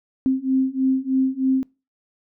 sine beating tone pair, 261.6 / 264.8 Hz, C4 / C4, 0 / +21 cents, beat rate 3.2 Hz, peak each -21 / -20 dBFS, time 0.26-1.63 s, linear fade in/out 0 ms, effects noise-tail reverb RT60 0.3 s tail -25 dB re dry

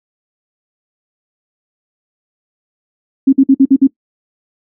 sine tone bursts, 270.2 Hz, C#4, 44 cents flat, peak -3 dBFS, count 6, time 3.27-3.873 s, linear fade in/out 10 ms, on 58 ms, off 51 ms, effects noise-tail reverb RT60 0.1 s tail -20 dB re dry

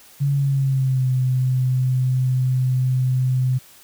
sine tone with pitch glide, 140.8 to 128.37 Hz, C#3 to C3, +27 to -33 cents, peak -16 dBFS, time 0.2-3.59 s, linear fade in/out 20 ms, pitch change -160 cents, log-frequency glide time 0.33-1.08 s, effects white hiss -48 dBFS RMS until 3.83 s

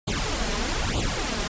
pink noise with flanger, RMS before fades -26 dBFS, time 0.07-1.48 s, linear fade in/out 10 ms, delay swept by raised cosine 0.26 to 4.96 ms, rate 1.1 Hz, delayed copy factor +0.85, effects resampled to 16000 Hz

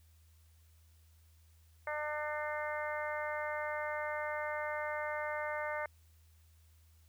harmonic tone, 300 Hz, D4, 37 cents sharp, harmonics 2 / 3 / 4 / 5 / 6 / 7, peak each -39 / -42 / -44 / -44 / -44 / -44 dBFS, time 1.87-5.86 s, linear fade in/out 2 ms, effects added 80 Hz sine -61 dBFS peak until 7.08 s + white hiss -72 dBFS RMS until 7.08 s

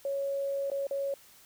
sine tone with dropouts, 554.4 Hz, C#5, in tune, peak -29 dBFS, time 0.05-1.14 s, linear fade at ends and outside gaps 2 ms, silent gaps 0.701-0.716 / 0.869-0.91 s, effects white hiss -57 dBFS RMS until 1.45 s

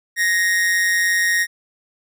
45% pulse tone with amplitude modulation, 1866 Hz, A#6, 1 cent sharp, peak -13 dBFS, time 0.16-1.47 s, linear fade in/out 50 ms, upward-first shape sine, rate 183 Hz, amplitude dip 55%, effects none

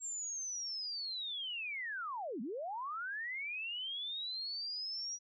sine linear two-way sweep, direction down then up, 7530 to 196 to 5800 Hz, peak -38 dBFS, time 0-5.19 s, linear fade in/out 50 ms, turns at 2.41 s, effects none

